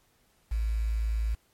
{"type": "tone with quantisation", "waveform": "sine", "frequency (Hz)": 55, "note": "A1", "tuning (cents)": 0, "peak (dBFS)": -25, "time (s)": [0.51, 1.35], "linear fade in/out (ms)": 10, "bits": 8, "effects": ["pink hiss -67 dBFS RMS until 1.53 s", "MP3 64 kbps"]}